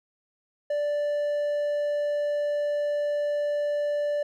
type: tone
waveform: triangle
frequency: 586 Hz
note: D5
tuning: 4 cents flat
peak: -22 dBFS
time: 0.7-4.23 s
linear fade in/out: 5 ms
effects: none